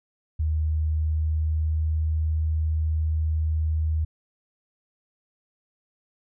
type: tone with pitch glide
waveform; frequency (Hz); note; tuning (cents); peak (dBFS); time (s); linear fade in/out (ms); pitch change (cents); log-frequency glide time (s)
sine; 77.78 to 78.55; D#2 to D#2; 0 to +17; -21; 0.39-4.05; 10; +17; 0.81-2.02
effects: none